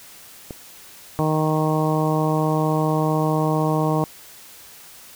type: click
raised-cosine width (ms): 2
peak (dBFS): -18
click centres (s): 0.508
type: harmonic tone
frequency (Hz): 155.56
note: D#3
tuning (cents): 0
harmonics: 1 / 2 / 3 / 4 / 5 / 6 / 7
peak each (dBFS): -21 / -24 / -26 / -27 / -28 / -29 / -29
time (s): 1.19-4.04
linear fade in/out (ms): 0
effects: white hiss -44 dBFS RMS until 5.15 s